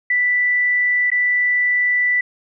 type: tone with dropouts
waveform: sine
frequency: 1975.5 Hz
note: B6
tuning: in tune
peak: -14 dBFS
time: 0.1-2.21 s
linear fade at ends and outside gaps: 5 ms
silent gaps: 1.103-1.116 s
effects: none